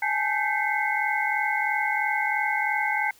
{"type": "tone cluster", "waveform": "sine", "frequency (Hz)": [826, 869, 1555, 2027, 2167], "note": ["G#5", "A5", "G6", "B6", "C#7"], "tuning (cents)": [-10, -22, -14, 45, -40], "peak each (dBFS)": -29, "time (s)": [0.02, 3.11], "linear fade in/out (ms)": 5, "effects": ["white hiss -56 dBFS RMS until 3.19 s"]}